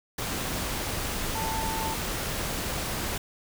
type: tone in noise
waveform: sine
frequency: 889 Hz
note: A5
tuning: 18 cents sharp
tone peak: -31 dBFS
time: 1.35-1.94 s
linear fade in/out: 5 ms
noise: pink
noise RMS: -31 dBFS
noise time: 0.18-3.18 s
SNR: -3 dB
effects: none